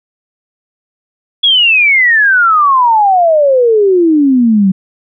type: exponential sweep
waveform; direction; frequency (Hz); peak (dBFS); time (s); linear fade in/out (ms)
sine; down; 3400 to 185; -5; 1.43-4.72; 10
effects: none